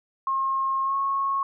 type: tone with pitch glide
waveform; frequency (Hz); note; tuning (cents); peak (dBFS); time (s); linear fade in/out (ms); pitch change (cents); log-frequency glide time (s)
sine; 1074 to 1095.3; C6 to C#6; +45 to -21; -22; 0.27-1.43; 2; +34; 0.84-0.95
effects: none